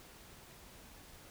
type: silence
effects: pink hiss -56 dBFS RMS until 1.3 s